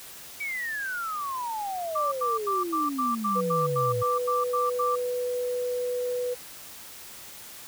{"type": "exponential sweep", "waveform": "sine", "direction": "down", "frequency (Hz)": [2311, 110], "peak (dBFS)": -29, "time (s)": [0.4, 4.03], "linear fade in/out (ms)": 10}
{"type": "tone bursts", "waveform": "sine", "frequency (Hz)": 1174.7, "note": "D6", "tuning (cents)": 0, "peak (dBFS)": -24, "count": 12, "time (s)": [1.95, 4.958], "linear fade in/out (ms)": 10, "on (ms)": 170, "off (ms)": 88}
{"type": "tone", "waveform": "sine", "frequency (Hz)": 493.9, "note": "B4", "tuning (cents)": 0, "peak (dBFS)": -26, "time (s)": [3.35, 6.35], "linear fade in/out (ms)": 20}
{"effects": ["white hiss -44 dBFS RMS until 7.67 s"]}